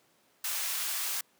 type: high-pass noise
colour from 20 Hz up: white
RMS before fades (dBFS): -33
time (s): 0.44-1.21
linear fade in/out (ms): 5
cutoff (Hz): 920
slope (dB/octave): 12
effects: pink hiss -67 dBFS RMS until 1.39 s + high-pass 200 Hz 12 dB/octave